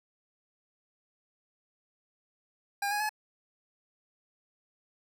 25% pulse tone with pitch steps, 806 / 829.1 / 852.9 Hz, G5 / G#5 / G#5, +48 / -3 / +46 cents, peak -25 dBFS, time 2.82-3.093 s, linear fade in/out 5 ms, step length 91 ms, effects none

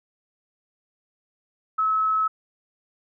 sine tone, 1293 Hz, E6, 34 cents flat, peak -19 dBFS, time 1.78-2.28 s, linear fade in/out 10 ms, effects none

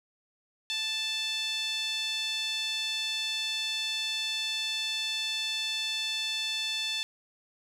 5% pulse tone with band-pass filter, 880 Hz, A5, in tune, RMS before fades -32 dBFS, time 0.7-7.03 s, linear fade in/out 0 ms, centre 3300 Hz, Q 3.2, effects none

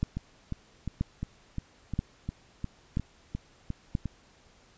two click trains, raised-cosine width 5 ms, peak -20 / -15 dBFS, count 12 / 5, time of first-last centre 0.17-4.057 / 0.03-3.952 s, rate 2.83 / 1.02 Hz, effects pink hiss -60 dBFS RMS until 4.77 s + resampled to 16000 Hz

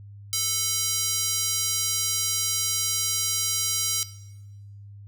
square tone with high-pass filter, 440 Hz, A4, in tune, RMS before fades -26 dBFS, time 0.33-4.03 s, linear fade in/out 0 ms, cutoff 5100 Hz, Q 1.3, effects noise-tail reverb RT60 1.0 s tail -17 dB re dry + added 101 Hz sine -41 dBFS peak until 5.07 s

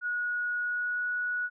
sine tone with pitch glide, 1455 to 1466 Hz, F#6 to F#6, -29 to -16 cents, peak -28 dBFS, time 0.01-1.5 s, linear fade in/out 50 ms, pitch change +13 cents, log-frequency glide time 0.6-1.09 s, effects none

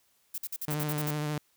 violet noise bursts, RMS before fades -35 dBFS, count 9, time 0.34-1.109 s, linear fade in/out 5 ms, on 41 ms, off 50 ms
sawtooth tone with vibrato, 150 Hz, D3, 37 cents sharp, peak -26 dBFS, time 0.68-1.38 s, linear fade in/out 2 ms, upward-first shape sine, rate 13 Hz, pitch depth 26 cents each way
effects white hiss -69 dBFS RMS until 1.56 s

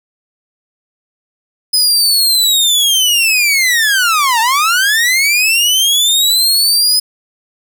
sawtooth linear two-way sweep, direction down then up, 5060 to 877 to 5060 Hz, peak -6 dBFS, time 1.73-7 s, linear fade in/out 10 ms, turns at 4.4 s, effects 7-bit

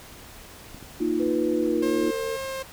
clicks, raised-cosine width 3 ms, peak -29 dBFS, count 2, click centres 0.746 / 0.827 s
sine chord, Bb suspended fourth, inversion none, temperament equal, 233.1 / 311.1 / 349.2 Hz, Bb3 / Eb4 / F4, 0 / 0 / 0 cents, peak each -30 / -25 / -25 dBFS, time 1-2.11 s, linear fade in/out 10 ms
sine tone with pitch glide, 493.9 to 455.5 Hz, B4 to A#4, 0 to -40 cents, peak -28 dBFS, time 1.19-2.37 s, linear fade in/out 20 ms, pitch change -140 cents, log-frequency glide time 1.59-2.07 s
sawtooth tone with vibrato, 533 Hz, C5, 32 cents sharp, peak -26 dBFS, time 1.82-2.63 s, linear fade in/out 10 ms, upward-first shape triangle, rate 2.2 Hz, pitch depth 8 cents each way
effects pink hiss -45 dBFS RMS until 2.72 s

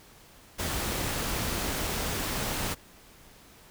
pink noise, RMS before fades -31 dBFS, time 0.58-2.75 s, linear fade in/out 20 ms, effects pink hiss -54 dBFS RMS until 3.7 s

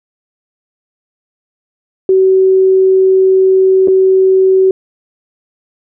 sine tone with dropouts, 379 Hz, F#4, 42 cents sharp, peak -5 dBFS, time 2.09-4.71 s, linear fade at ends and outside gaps 2 ms, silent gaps 3.875-3.882 s, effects none

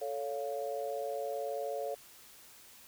sine chord, A augmented, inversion none, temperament equal with one note detuned, 440 / 559.2 / 698.5 Hz, A4 / C#5 / E#5, 0 / +15 / 0 cents, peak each -39 / -37 / -40 dBFS, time 0.01-1.95 s, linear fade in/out 10 ms, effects white hiss -56 dBFS RMS until 2.87 s

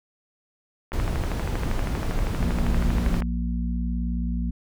click train, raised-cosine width 0.5 ms, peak -16 dBFS, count 30, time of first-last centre 0.92-3.222 s, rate 12.6 Hz
brown noise, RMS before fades -25 dBFS, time 0.93-3.21 s, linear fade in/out 5 ms
harmonic tone, 59 Hz, A#1, 22 cents sharp, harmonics 1 / 3 / 4, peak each -25 / -30 / -31 dBFS, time 2.39-4.51 s, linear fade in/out 10 ms
effects none

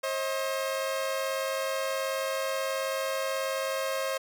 sawtooth tone pair together, 535.4 / 634 Hz, C5 / D#5, +40 / +32 cents, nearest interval minor third, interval 292 cents, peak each -26 / -30 dBFS, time 0.03-4.18 s, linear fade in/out 10 ms, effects none

